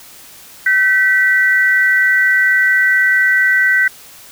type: tone pair together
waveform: sine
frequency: 1531 / 1955.3 Hz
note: G6 / B6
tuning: -41 / -18 cents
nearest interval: major third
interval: 423 cents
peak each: -12 dBFS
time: 0.66-3.88 s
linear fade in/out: 5 ms
effects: white hiss -39 dBFS RMS until 4.31 s